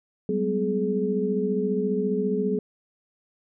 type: tone cluster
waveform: sine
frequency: 190.2 / 204.9 / 250.4 / 422.3 Hz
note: F#3 / G#3 / B3 / G#4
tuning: +48 / -23 / +24 / +29 cents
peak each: -27 / -31 / -30 / -25 dBFS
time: 0.29-2.59 s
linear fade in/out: 2 ms
effects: none